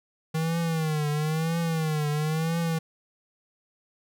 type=tone with vibrato; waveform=square; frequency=157.8 Hz; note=D#3; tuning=25 cents sharp; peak=-25 dBFS; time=0.34-2.79 s; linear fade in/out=10 ms; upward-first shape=triangle; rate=1 Hz; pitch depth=120 cents each way; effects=none